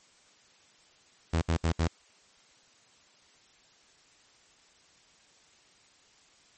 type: tone bursts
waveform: sawtooth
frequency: 82.41 Hz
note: E2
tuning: in tune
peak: -20 dBFS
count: 4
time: 1.33-1.878 s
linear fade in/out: 10 ms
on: 89 ms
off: 64 ms
effects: white hiss -61 dBFS RMS until 6.57 s + MP3 32 kbps